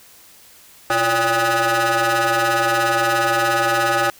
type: ring-modulated tone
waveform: 20% pulse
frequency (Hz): 227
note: A#3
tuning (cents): -46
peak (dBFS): -8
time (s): 0.9-4.1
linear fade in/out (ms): 2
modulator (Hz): 1030
effects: white hiss -47 dBFS RMS until 4.19 s